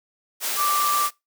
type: tone in noise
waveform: sine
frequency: 1174.7 Hz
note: D6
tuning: in tune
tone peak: -20 dBFS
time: 0.56-1.1 s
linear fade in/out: 50 ms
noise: white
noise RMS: -26 dBFS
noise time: 0.4-1.11 s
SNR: +3 dB
effects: noise-tail reverb RT60 0.2 s tail -22 dB re dry + high-pass 400 Hz 12 dB/octave